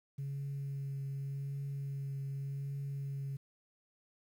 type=tone with vibrato; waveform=sine; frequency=138.59 Hz; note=C#3; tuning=in tune; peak=-35 dBFS; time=0.18-3.37 s; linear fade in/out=10 ms; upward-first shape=triangle; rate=0.86 Hz; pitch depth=16 cents each way; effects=tanh soft clip ceiling -34 dBFS + 11-bit